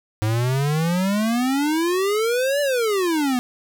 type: exponential two-way sweep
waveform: square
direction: up then down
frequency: 105.4 to 587.3 to 241.7 Hz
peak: -19 dBFS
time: 0.22-3.39 s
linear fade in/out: 0 ms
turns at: 2.61 s
effects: none